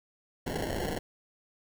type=noise with sample-and-hold; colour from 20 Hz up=violet; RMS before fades=-33 dBFS; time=0.46-0.99 s; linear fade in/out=10 ms; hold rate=1225 Hz; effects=none